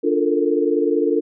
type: chord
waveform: sine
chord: Bb major seventh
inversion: first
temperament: equal with one note detuned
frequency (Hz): 293.7 / 349.2 / 440 / 460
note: D4 / F4 / A4 / Bb4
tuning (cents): 0 / 0 / 0 / -23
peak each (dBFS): -21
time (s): 0.03-1.21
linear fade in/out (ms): 20
effects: none

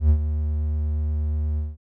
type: tone with ADSR envelope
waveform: triangle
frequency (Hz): 75.7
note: D#2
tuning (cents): -47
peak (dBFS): -9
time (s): 0-1.77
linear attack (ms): 97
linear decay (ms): 79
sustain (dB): -10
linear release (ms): 190
effects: none

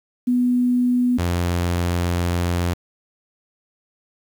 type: tone pair in turn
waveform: sine / sawtooth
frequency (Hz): 246.9 / 87.29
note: B3 / F2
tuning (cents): 0 / 0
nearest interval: octave + tritone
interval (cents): 1800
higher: first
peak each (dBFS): -15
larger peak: neither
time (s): 0.27-1.18 / 1.18-2.74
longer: second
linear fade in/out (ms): 10
effects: 8-bit

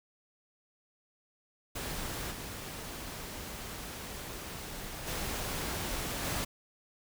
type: noise with level steps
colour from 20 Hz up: pink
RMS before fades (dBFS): -38 / -42 / -36 / -34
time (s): 1.75-6.45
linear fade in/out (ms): 10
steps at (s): 2.3 / 5.06 / 6.23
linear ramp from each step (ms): 20
effects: none

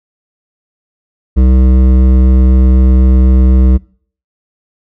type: tone with hard clipping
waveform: sine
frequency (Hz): 64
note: C2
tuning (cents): -38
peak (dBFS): -6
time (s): 1.36-3.78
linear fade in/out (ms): 20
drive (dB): 12
effects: noise-tail reverb RT60 0.5 s tail -23 dB re dry

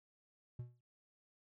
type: tone with exponential decay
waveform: triangle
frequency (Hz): 121.5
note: B2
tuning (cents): -28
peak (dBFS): -37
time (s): 0.59-0.81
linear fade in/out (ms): 5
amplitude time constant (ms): 46
effects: none

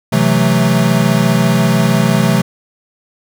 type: chord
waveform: square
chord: F# half-diminished seventh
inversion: second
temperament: equal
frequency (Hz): 130.81 / 164.81 / 185 / 220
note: C3 / E3 / F#3 / A3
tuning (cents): 0 / 0 / 0 / 0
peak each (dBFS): -16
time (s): 0.12-2.42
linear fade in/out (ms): 10
effects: none

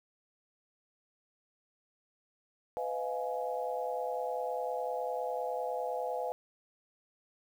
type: chord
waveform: sine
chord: F half-diminished seventh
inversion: second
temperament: just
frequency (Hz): 502.9 / 628.6 / 698.5 / 838.1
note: Cb5 / Eb5 / F5 / Ab5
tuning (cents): +31 / +18 / 0 / +16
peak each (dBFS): -36 / -40 / -38 / -39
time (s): 2.77-6.32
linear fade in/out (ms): 0
effects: 10-bit

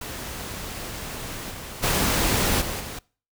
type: noise with level steps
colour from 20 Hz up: pink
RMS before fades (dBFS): -34 / -37 / -22 / -30 / -35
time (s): 0.01-2.99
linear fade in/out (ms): 5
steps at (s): 1.5 / 1.82 / 2.6 / 2.79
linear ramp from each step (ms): 20
effects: noise-tail reverb RT60 0.4 s tail -24 dB re dry

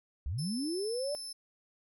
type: linear sweep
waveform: sine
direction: up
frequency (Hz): 56.7 to 602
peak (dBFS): -32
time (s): 0.26-1.15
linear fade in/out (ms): 0
type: tone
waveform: 30% pulse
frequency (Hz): 5270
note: E8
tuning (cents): -1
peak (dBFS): -36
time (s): 0.38-1.33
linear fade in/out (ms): 10
effects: none

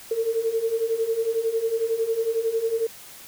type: beating tone pair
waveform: sine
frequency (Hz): 445.5 / 456.5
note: A4 / A#4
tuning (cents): +22 / -36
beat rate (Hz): 11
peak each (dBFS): -27 / -23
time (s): 0.11-2.87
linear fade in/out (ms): 5
effects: white hiss -44 dBFS RMS until 3.27 s

